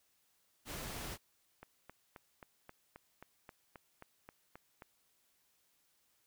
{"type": "noise", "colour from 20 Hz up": "pink", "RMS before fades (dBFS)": -44, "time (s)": [0.65, 1.18], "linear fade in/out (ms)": 50}
{"type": "click train", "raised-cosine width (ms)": 0.5, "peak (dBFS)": -35, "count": 13, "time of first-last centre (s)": [1.63, 4.821], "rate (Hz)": 3.76}
{"effects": ["white hiss -75 dBFS RMS until 6.26 s"]}